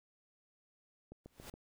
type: click train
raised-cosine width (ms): 2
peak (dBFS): -37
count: 4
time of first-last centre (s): 1.12-1.54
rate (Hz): 7.15
type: noise with exponential growth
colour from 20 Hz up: pink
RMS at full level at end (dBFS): -46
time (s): 1.24-1.5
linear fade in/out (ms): 5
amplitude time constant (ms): 55
effects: none